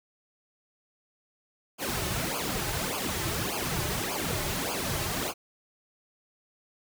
pink noise with flanger, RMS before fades -31 dBFS, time 1.78-5.34 s, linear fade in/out 50 ms, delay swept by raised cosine 0.52 to 4.32 ms, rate 1.7 Hz, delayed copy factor -1, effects none

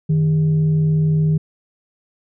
sine tone with frequency modulation, 155.56 Hz, D#3, in tune, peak -13 dBFS, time 0.09-1.38 s, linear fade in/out 10 ms, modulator 248 Hz, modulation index 0.24, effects none

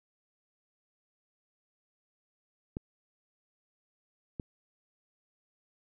clicks, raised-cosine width 3 ms, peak -22 / -23 dBFS, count 2, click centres 2.769 / 4.398 s, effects none

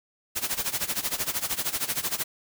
white noise with tremolo, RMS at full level -26 dBFS, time 0.35-2.24 s, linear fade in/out 20 ms, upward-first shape sine, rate 13 Hz, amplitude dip 85%, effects none

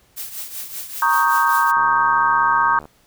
blue noise with tremolo, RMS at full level -28 dBFS, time 0.16-1.72 s, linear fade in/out 20 ms, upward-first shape triangle, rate 5.2 Hz, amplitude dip 70%
sine chord, Eb dominant seventh, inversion second, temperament equal, 932.3 / 1108.7 / 1244.5 / 1568 Hz, Bb5 / Db6 / Eb6 / G6, 0 / 0 / 0 / 0 cents, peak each -18 / -19 / -20 / -20 dBFS, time 1.02-2.79 s, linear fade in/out 2 ms
click train, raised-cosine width 1 ms, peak -24 dBFS, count 83, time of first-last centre 1.77-2.855 s, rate 75.6 Hz
effects pink hiss -57 dBFS RMS until 3.06 s

